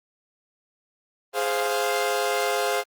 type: chord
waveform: sawtooth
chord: F minor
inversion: first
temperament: equal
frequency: 415.3 / 523.3 / 698.5 Hz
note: Ab4 / C5 / F5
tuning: 0 / 0 / 0 cents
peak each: -23 dBFS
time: 1.33-2.84 s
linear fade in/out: 50 ms
effects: Opus 24 kbps